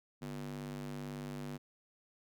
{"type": "tone with high-pass filter", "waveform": "square", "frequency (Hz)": 49.05, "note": "G1", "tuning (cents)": 2, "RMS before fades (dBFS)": -43, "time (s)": [0.21, 1.58], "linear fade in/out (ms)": 20, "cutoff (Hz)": 190, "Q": 2.9, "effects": []}